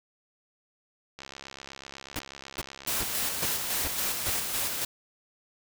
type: click train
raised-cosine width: 0.2 ms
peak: -24 dBFS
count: 184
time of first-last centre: 1.19-3.877 s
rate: 68.1 Hz
type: noise bursts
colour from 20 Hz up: pink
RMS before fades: -32 dBFS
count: 6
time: 2.16-4.296 s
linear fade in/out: 0 ms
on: 31 ms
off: 390 ms
type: noise with tremolo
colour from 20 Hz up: white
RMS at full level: -29 dBFS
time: 2.87-4.85 s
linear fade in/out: 5 ms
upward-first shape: square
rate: 3.6 Hz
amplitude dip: 35%
effects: none